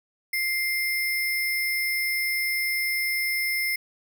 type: tone with sample-and-hold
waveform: sine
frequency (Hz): 2100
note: C7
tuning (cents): +6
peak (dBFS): -23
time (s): 0.33-3.76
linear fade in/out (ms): 5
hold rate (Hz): 7350
effects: none